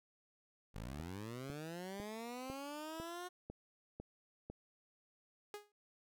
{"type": "linear sweep", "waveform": "15% pulse", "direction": "up", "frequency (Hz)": [46, 363.8], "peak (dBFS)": -38, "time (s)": [0.74, 3.29], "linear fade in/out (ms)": 20}
{"type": "click train", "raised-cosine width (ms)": 2, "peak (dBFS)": -33, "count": 8, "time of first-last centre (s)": [1, 4.5], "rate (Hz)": 2}
{"type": "tone with exponential decay", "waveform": "sawtooth", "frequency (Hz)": 414.1, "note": "G#4", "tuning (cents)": -5, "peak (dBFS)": -38, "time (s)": [5.54, 5.72], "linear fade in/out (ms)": 1, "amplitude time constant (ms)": 37}
{"effects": []}